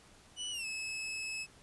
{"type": "tone with pitch glide", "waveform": "sawtooth", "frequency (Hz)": [2960, 2592], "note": ["F#7", "E7"], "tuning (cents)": [0, -30], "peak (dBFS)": -34, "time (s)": [0.36, 1.47], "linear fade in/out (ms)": 50, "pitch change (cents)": -230, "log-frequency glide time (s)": [0.51, 0.66], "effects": ["pink hiss -60 dBFS RMS until 1.62 s", "resampled to 24000 Hz"]}